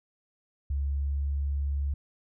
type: tone with pitch glide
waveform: sine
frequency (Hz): 69.9 to 70.47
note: C#2 to C#2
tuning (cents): +15 to +29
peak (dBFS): -26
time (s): 0.7-1.94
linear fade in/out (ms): 5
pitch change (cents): +14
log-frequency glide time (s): 0.83-1.26
effects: none